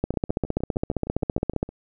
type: two click trains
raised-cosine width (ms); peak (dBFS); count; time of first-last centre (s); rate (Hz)
2; -9 / -23; 25 / 11; 0.04-1.629 / 0.14-1.69; 15.1 / 6.45
effects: none